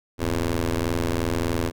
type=ring-modulated tone; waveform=15% pulse; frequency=83 Hz; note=E2; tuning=12 cents sharp; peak=-13 dBFS; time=0.18-1.72 s; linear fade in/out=50 ms; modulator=177 Hz; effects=none